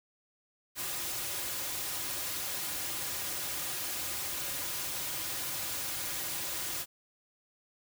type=noise with comb filter; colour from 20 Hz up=white; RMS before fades=-36 dBFS; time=0.75-6.86 s; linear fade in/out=50 ms; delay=4.5 ms; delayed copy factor=-0.6; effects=none